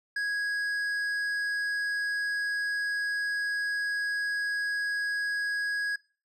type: tone with tanh clipping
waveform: triangle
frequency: 1657 Hz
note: G#6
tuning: 4 cents flat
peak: -29 dBFS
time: 0.16-5.96 s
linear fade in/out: 5 ms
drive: 12 dB
effects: noise-tail reverb RT60 0.4 s tail -23 dB re dry